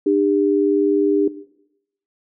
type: tone pair together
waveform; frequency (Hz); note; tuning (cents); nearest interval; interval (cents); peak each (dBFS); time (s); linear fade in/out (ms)
sine; 300.2 / 400; D4 / G4; +38 / +35; perfect fourth; 497; -16; 0.06-1.28; 5
effects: noise-tail reverb RT60 0.8 s tail -17 dB re dry